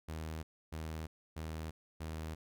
sawtooth tone bursts, 79.3 Hz, D#2, 33 cents sharp, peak -36 dBFS, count 4, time 0.08-2.35 s, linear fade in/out 10 ms, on 350 ms, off 290 ms, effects none

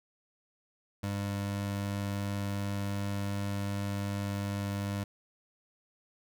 25% pulse tone, 100.3 Hz, G2, 40 cents sharp, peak -28 dBFS, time 1.03-5.04 s, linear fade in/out 5 ms, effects none

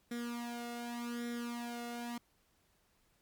sawtooth tone with flanger, 238.1 Hz, A#3, 37 cents sharp, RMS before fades -41 dBFS, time 0.11-2.18 s, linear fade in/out 5 ms, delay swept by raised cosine 0.54 to 1.45 ms, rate 0.86 Hz, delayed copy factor +0.8, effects pink hiss -73 dBFS RMS until 3.21 s + MP3 96 kbps

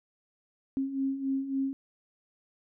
sine beating tone pair, 267.3 / 270.9 Hz, C4 / C#4, +37 / -40 cents, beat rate 3.6 Hz, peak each -35 / -29 dBFS, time 0.77-1.73 s, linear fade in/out 0 ms, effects none

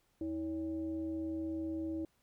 sine tone with frequency modulation, 321.6 Hz, E4, 43 cents flat, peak -35 dBFS, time 0.21-2.05 s, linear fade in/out 2 ms, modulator 241 Hz, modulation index 0.47, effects pink hiss -75 dBFS RMS until 2.22 s

